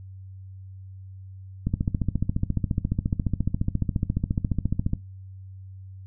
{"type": "click train", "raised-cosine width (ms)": 5, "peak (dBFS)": -11, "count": 48, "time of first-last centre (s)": [1.67, 4.934], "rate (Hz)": 14.4, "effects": ["noise-tail reverb RT60 0.2 s tail -17 dB re dry", "added 95 Hz sine -39 dBFS peak until 6.06 s"]}